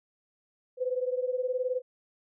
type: beating tone pair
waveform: sine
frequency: 500 / 519 Hz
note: B4 / C5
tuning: +21 / -14 cents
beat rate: 19 Hz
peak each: -29 / -32 dBFS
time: 0.77-1.82 s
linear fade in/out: 50 ms
effects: none